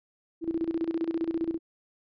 sine tone with tremolo, 329.6 Hz, E4, in tune, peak -24 dBFS, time 0.41-1.59 s, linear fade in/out 50 ms, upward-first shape square, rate 15 Hz, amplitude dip 75%, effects resampled to 11025 Hz

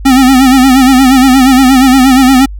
square tone with vibrato, 261.6 Hz, C4, in tune, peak -3 dBFS, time 0.05-2.46 s, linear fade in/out 10 ms, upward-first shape sine, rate 8.5 Hz, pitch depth 78 cents each way, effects added 50 Hz sine -20 dBFS peak until 2.59 s

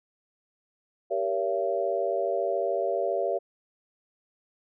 sine chord, G diminished seventh, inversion none, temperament just, 392 / 470.4 / 564.5 / 677.4 Hz, G4 / Bb4 / Db5 / Fb5, 0 / +16 / +31 / +47 cents, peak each -31 / -32 / -29 / -29 dBFS, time 1.1-3.39 s, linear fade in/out 20 ms, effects none

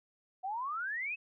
sine exponential sweep, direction up, 728 to 2637 Hz, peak -34 dBFS, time 0.43-1.16 s, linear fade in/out 20 ms, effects none

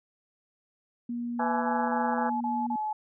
sine tone, 238.6 Hz, A#3, 41 cents sharp, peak -30 dBFS, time 1.09-2.76 s, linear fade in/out 5 ms
sine tone bursts, 856 Hz, A5, 48 cents flat, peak -28 dBFS, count 6, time 1.39-2.93 s, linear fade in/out 5 ms, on 230 ms, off 32 ms
harmonic tone, 166.2 Hz, E3, 15 cents sharp, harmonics 3 / 4 / 5 / 6 / 7 / 8 / 9 / 10, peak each -35 / -36 / -37 / -38 / -38 / -39 / -40 / -40 dBFS, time 1.39-2.3 s, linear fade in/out 10 ms
effects none

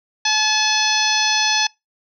harmonic tone, 860 Hz, A5, 40 cents flat, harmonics 1 / 2 / 3 / 4 / 5 / 6 / 7, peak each -23 / -23 / -23 / -23 / -23 / -23 / -23 dBFS, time 0.25-1.67 s, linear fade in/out 5 ms, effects noise-tail reverb RT60 0.2 s tail -25 dB re dry

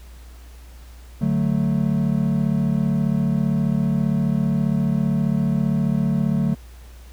triangle chord, D major, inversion none, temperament equal, 146.83 / 185 / 220 Hz, D3 / F#3 / A3, 0 / 0 / 0 cents, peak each -20 dBFS, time 1.21-6.55 s, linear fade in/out 10 ms, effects added 60 Hz sine -39 dBFS peak until 7.12 s + pink hiss -51 dBFS RMS until 7.12 s

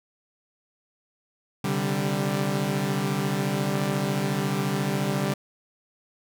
sawtooth chord, C suspended second, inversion none, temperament equal with one note detuned, 132.64 / 146.83 / 196 Hz, C3 / D3 / G3, +24 / 0 / 0 cents, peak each -27 / -24 / -23 dBFS, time 1.64-5.34 s, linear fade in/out 5 ms, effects none

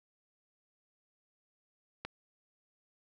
click, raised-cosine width 0.3 ms, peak -22 dBFS, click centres 2.05 s, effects none

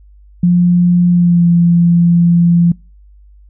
sine tone with pitch glide, 176.1 to 171.58 Hz, F3 to F3, +15 to -30 cents, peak -6 dBFS, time 0.43-2.72 s, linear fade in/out 5 ms, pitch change -45 cents, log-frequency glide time 1.09-1.46 s, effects noise-tail reverb RT60 0.3 s tail -25 dB re dry + added 50 Hz sine -39 dBFS peak until 3.49 s

